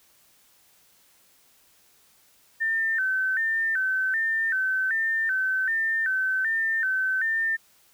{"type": "tone with vibrato", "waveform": "sine", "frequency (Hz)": 1661.2, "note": "G#6", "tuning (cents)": 0, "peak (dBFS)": -22, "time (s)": [2.6, 7.57], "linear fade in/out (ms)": 20, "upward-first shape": "square", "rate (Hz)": 1.3, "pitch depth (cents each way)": 140, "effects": ["white hiss -60 dBFS RMS until 7.93 s"]}